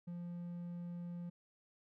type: tone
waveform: triangle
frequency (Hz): 173.9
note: F3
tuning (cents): -7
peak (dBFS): -40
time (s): 0.07-1.3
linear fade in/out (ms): 10
effects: none